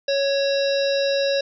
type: harmonic tone with a mistuned harmonic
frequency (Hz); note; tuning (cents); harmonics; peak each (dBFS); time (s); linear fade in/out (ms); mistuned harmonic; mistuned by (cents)
554.4; C#5; 0; 1 / 3 / 5 / 7 / 9 / 10; -19 / -31 / -33 / -29 / -33 / -33; 0.08-1.41; 5; 5; -27
effects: none